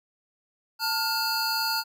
square tone cluster, 891 / 1417 / 4374 / 4784 Hz, A5 / F6 / C#8 / D8, +22 / +25 / -24 / +31 cents, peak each -31 dBFS, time 0.79-1.84 s, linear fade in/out 50 ms, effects none

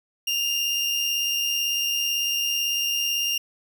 30% pulse tone pair together, 2734 / 2812 Hz, F7 / F7, -37 / +11 cents, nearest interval unison, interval 48 cents, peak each -31 / -20 dBFS, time 0.27-3.38 s, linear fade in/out 5 ms, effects none

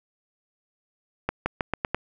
accelerating click train, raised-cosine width 0.5 ms, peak -9 dBFS, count 6, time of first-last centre 1.29-1.946 s, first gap 170 ms, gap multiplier 0.87, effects none

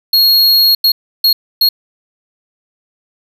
square tone bursts at uneven times, 4296 Hz, C8, 45 cents sharp, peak -7 dBFS, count 4, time 0.13-0.75 / 0.84-0.92 / 1.24-1.33 / 1.61-1.69 s, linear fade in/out 5 ms, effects none

